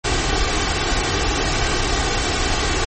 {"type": "noise with comb filter", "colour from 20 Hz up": "pink", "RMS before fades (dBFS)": -19, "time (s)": [0.04, 2.85], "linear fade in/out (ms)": 10, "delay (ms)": 2.6, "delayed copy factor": 0.55, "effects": ["low-pass 10000 Hz 12 dB/octave", "MP3 32 kbps"]}